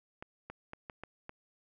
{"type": "clicks", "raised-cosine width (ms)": 0.5, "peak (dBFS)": -28, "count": 6, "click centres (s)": [0.225, 0.5, 0.734, 0.898, 1.036, 1.294], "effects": []}